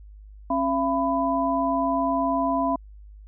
sine tone cluster, 270.8 / 677 / 998 Hz, C#4 / E5 / B5, -40 / +46 / +18 cents, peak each -25 dBFS, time 0.5-2.76 s, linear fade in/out 5 ms, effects added 51 Hz sine -42 dBFS peak until 3.27 s

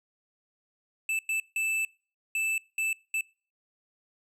square tone bursts at uneven times, 2638 Hz, E7, 1 cent sharp, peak -27 dBFS, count 6, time 1.09-1.19 / 1.29-1.4 / 1.56-1.85 / 2.35-2.58 / 2.78-2.93 / 3.14-3.21 s, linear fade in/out 2 ms, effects noise-tail reverb RT60 0.4 s tail -25 dB re dry + low-pass 12000 Hz 12 dB/octave

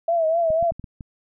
sine tone with vibrato, 658 Hz, E5, 3 cents flat, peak -17 dBFS, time 0.08-0.71 s, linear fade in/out 5 ms, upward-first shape triangle, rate 4 Hz, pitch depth 89 cents each way
clicks, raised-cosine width 5 ms, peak -23 dBFS, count 6, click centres 0.504 / 0.627 / 0.72 / 0.796 / 0.842 / 1.008 s
effects none

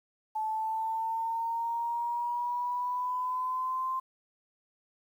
sine exponential sweep, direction up, 867 to 1046.5 Hz, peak -29 dBFS, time 0.35-4 s, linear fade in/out 10 ms, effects 10-bit

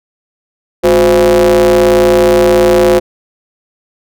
square ring-modulated tone, 78.1 Hz, D#2, 7 cents sharp, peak -3 dBFS, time 0.83-3 s, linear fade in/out 20 ms, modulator 439 Hz, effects none

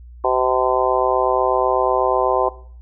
harmonic tone, 128.1 Hz, C3, 36 cents flat, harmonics 3 / 4 / 5 / 6 / 7 / 8, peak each -22 / -22 / -22 / -22 / -22 / -22 dBFS, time 0.24-2.49 s, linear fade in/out 5 ms, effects noise-tail reverb RT60 0.5 s tail -17 dB re dry + added 60 Hz sine -37 dBFS peak until 2.81 s

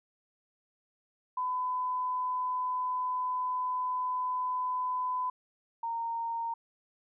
sine tone pair in turn, 1006 / 923.1 Hz, B5 / A#5, +32 / -17 cents, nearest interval minor second, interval 149 cents, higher first, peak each -29 / -31 dBFS, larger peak first, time 1.37-5.3 / 5.83-6.54 s, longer first, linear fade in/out 5 ms, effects none

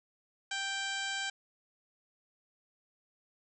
harmonic tone with a mistuned harmonic, 784 Hz, G5, in tune, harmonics 1 / 2 / 3 / 4 / 5 / 6 / 7 / 8 / 9 / 10, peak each -43 / -37 / -43 / -40 / -45 / -47 / -50 / -51 / -47 / -48 dBFS, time 0.51-1.3 s, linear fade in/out 5 ms, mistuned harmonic 9, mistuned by +25 cents, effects none

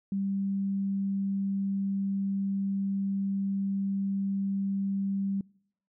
sine tone, 196.3 Hz, G3, 3 cents sharp, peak -27 dBFS, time 0.12-5.41 s, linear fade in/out 2 ms, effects noise-tail reverb RT60 0.7 s tail -26 dB re dry

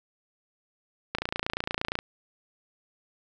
click train, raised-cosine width 0.3 ms, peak -12 dBFS, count 25, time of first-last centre 1.15-1.989 s, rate 28.6 Hz, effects none

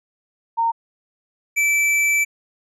sine / square tone pair in turn, 919 / 2320 Hz, A#5 / D7, -25 / -22 cents, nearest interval octave + major third, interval 1603 cents, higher second, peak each -16 dBFS, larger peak neither, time 0.57-0.72 / 1.56-2.25 s, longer second, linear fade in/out 20 ms, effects low-pass 11000 Hz 12 dB/octave

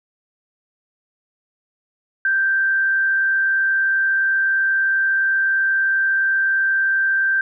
sine tone with frequency modulation, 1568 Hz, G6, in tune, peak -15 dBFS, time 2.25-7.41 s, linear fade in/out 2 ms, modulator 83 Hz, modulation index 0.26, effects none

